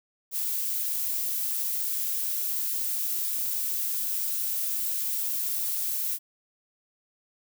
violet noise, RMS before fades -29 dBFS, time 0.31-6.19 s, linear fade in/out 50 ms, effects none

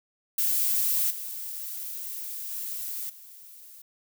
violet noise with level steps, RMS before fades -25 / -36 / -34 / -48 dBFS, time 0.38-3.82 s, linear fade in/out 5 ms, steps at 1.1 / 2.5 / 3.09 s, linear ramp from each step 10 ms, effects none

